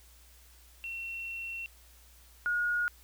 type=tone pair in turn; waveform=sine; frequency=2718 / 1439.8 Hz; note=F7 / F#6; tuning=-48 / -48 cents; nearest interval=major seventh; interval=1100 cents; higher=first; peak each=-36 / -27 dBFS; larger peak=second; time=0.84-1.66 / 2.46-2.88 s; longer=first; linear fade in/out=0 ms; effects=added 60 Hz sine -57 dBFS peak until 3.03 s + white hiss -60 dBFS RMS until 3.03 s